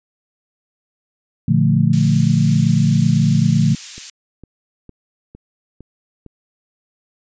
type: chord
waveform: sine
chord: Bb major seventh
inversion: none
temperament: equal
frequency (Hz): 116.54 / 146.83 / 174.61 / 220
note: Bb2 / D3 / F3 / A3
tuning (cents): 0 / 0 / 0 / 0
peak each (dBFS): -18 / -15 / -17 / -18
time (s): 1.48-3.75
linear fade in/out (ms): 5
type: high-pass noise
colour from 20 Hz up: white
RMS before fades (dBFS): -31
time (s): 1.93-4.1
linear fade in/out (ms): 2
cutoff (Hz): 2400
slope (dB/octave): 12
type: click train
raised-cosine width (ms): 3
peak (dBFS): -25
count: 6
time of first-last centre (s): 3.98-6.263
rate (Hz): 2.19
effects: resampled to 16000 Hz